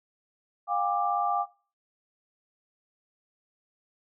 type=tone cluster; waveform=sine; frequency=709 / 805 / 1180 Hz; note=F5 / G5 / D6; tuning=+26 / +46 / +8 cents; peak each=-29 dBFS; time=0.67-1.46 s; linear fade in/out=50 ms; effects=noise-tail reverb RT60 0.4 s tail -20 dB re dry